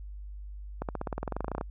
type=accelerating click train; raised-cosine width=1 ms; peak=-18 dBFS; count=18; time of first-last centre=0.82-1.611 s; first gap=68 ms; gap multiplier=0.95; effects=added 50 Hz sine -39 dBFS peak until 1.7 s